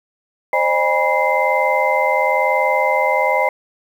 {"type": "tone cluster", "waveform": "sine", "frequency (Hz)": [526, 607, 816, 971, 2077], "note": ["C5", "D#5", "G#5", "B5", "C7"], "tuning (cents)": [9, -43, -31, -30, -13], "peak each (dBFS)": -20, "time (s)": [0.53, 3.49], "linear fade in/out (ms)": 2, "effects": ["7-bit"]}